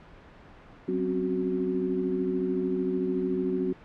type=tone cluster; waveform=sine; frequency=186.6 / 261.4 / 274.9 / 369.8 Hz; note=F#3 / C4 / C#4 / F#4; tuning=+15 / -1 / -14 / -1 cents; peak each=-32 / -31 / -35 / -28 dBFS; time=0.88-3.73 s; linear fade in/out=5 ms; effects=pink hiss -50 dBFS RMS until 3.84 s + low-pass 2000 Hz 12 dB/octave